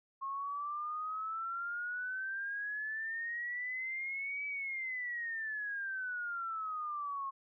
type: exponential two-way sweep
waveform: sine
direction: up then down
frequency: 1078 to 2297 to 1078 Hz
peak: -36 dBFS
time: 0.21-7.31 s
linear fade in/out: 20 ms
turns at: 4.46 s
effects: none